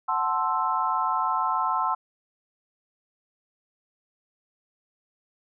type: chord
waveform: sine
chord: F# half-diminished seventh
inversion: none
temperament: equal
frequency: 740 / 880 / 1046.5 / 1318.5 Hz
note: F#5 / A5 / C6 / E6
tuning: 0 / 0 / 0 / 0 cents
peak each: -31 / -28 / -26 / -28 dBFS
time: 0.08-1.95 s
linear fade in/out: 10 ms
effects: none